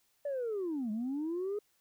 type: linear two-way sweep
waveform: sine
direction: down then up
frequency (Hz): 587.3 to 206.4 to 423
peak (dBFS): -31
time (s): 0.25-1.59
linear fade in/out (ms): 5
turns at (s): 0.91
effects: tanh soft clip ceiling -30 dBFS + white hiss -73 dBFS RMS until 1.8 s